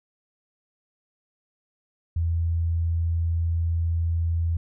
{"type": "tone", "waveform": "sine", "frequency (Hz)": 83.5, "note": "E2", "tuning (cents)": 23, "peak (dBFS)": -21, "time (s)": [2.16, 4.57], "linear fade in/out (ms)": 5, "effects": []}